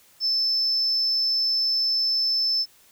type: tone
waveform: sine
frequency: 5274 Hz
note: E8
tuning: in tune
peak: -19 dBFS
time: 0.2-2.66 s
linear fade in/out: 50 ms
effects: tanh soft clip ceiling -16 dBFS + white hiss -56 dBFS RMS until 2.91 s